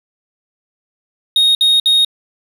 triangle tone bursts, 3729 Hz, A#7, in tune, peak -7 dBFS, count 3, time 1.36-2.048 s, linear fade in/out 2 ms, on 190 ms, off 59 ms, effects none

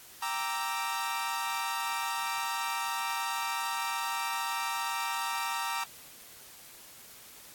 sawtooth chord, E half-diminished seventh, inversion first, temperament equal, 784 / 932.3 / 1174.7 / 1318.5 Hz, G5 / Bb5 / D6 / E6, 0 / 0 / 0 / 0 cents, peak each -36 / -30 / -34 / -34 dBFS, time 0.22-5.84 s, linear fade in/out 5 ms, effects white hiss -51 dBFS RMS until 7.54 s + AAC 64 kbps

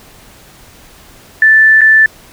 sine tone with dropouts, 1760 Hz, A6, in tune, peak -3 dBFS, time 1.42-2.06 s, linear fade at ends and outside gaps 2 ms, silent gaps 1.809-1.815 s, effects pink hiss -40 dBFS RMS until 2.32 s

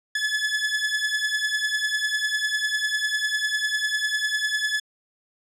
sawtooth beating tone pair, 1711 / 1721 Hz, A6 / A6, -49 / -39 cents, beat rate 10 Hz, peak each -22 dBFS, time 0.15-4.8 s, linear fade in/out 5 ms, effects low-pass 8000 Hz 12 dB/octave

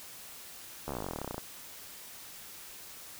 slowing click train, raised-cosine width 1 ms, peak -22 dBFS, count 23, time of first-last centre 0.88-1.381 s, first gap 13 ms, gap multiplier 1.05, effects white hiss -48 dBFS RMS until 3.19 s

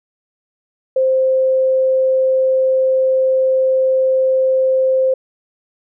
sine tone, 523.3 Hz, C5, in tune, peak -11 dBFS, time 0.96-5.14 s, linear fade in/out 5 ms, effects none

